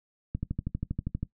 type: click train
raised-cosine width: 5 ms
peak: -18 dBFS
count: 12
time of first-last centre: 0.35-1.23 s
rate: 12.5 Hz
effects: noise-tail reverb RT60 0.1 s tail -18 dB re dry